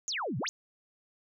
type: exponential two-way sweep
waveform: sine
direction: down then up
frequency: 7040 to 110 to 7040 Hz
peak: -31 dBFS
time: 0.08-0.49 s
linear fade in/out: 0 ms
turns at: 0.38 s
effects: none